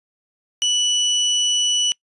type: tone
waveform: 30% pulse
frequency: 2960 Hz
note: F#7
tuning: in tune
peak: -13 dBFS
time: 0.62-1.92 s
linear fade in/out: 0 ms
effects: noise-tail reverb RT60 0.1 s tail -24 dB re dry + resampled to 24000 Hz